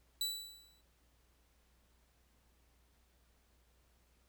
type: tone with exponential decay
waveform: sawtooth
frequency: 3951 Hz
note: B7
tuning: in tune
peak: -29 dBFS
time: 0.21-0.81 s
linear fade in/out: 2 ms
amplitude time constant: 130 ms
effects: added 60 Hz sine -70 dBFS peak until 4.28 s + pink hiss -74 dBFS RMS until 4.28 s